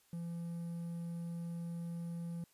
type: tone with quantisation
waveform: triangle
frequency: 169.7 Hz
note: F3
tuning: 49 cents flat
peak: -37 dBFS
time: 0.13-2.44 s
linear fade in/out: 2 ms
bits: 11
effects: white hiss -70 dBFS RMS until 2.53 s + resampled to 32000 Hz